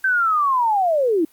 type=linear sweep; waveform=sine; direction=down; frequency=1568 to 300 Hz; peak=-15 dBFS; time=0.04-1.25 s; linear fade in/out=5 ms; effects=white hiss -55 dBFS RMS until 1.32 s + Opus 48 kbps